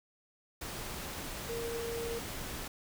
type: tone in noise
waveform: sine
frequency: 464.7 Hz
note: A#4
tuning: 5 cents flat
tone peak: -36 dBFS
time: 1.49-2.19 s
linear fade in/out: 5 ms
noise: pink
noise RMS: -41 dBFS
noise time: 0.61-2.68 s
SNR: +2 dB
effects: none